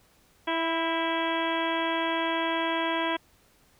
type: harmonic tone with a mistuned harmonic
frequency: 329.6 Hz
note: E4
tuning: in tune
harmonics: 1 / 2 / 3 / 4 / 5 / 6 / 7 / 8 / 9 / 10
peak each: -31 / -32 / -30 / -41 / -35 / -37 / -39 / -40 / -45 / -36 dBFS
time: 0.47-3.17 s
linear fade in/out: 10 ms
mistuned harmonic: 5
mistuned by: -34 cents
effects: pink hiss -62 dBFS RMS until 3.79 s